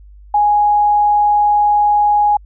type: tone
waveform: sine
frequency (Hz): 830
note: G#5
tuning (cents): -1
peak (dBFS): -9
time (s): 0.34-2.37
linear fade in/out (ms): 5
effects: added 50 Hz sine -37 dBFS peak until 2.45 s